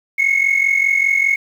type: tone pair together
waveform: sine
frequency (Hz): 2164 / 2209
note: C#7 / C#7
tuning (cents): -42 / -7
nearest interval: unison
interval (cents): 35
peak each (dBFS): -14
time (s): 0.18-1.36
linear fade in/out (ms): 10
effects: tanh soft clip ceiling -8 dBFS + 7-bit